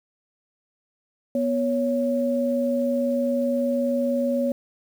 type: tone pair together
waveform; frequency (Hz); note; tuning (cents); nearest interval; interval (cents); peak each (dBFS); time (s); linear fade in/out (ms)
sine; 244.7 / 557; B3 / C#5; -16 / +8; octave + major second; 1424; -23; 1.35-4.52; 2
effects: 8-bit